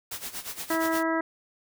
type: noise with tremolo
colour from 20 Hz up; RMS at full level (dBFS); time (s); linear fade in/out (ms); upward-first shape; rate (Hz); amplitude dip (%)
white; -34; 0.11-1.03; 5; sine; 8.5; 80
type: harmonic tone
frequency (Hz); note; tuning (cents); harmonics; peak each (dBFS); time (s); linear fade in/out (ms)
325.5; E4; -22; 1 / 2 / 3 / 4 / 5 / 6; -27 / -30 / -32 / -33 / -34 / -35; 0.7-1.21; 5
effects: none